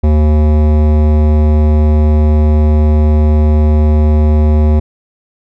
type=tone with hard clipping; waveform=sine; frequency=76 Hz; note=D#2; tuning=40 cents flat; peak=-8 dBFS; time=0.03-4.8 s; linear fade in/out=10 ms; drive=16 dB; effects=none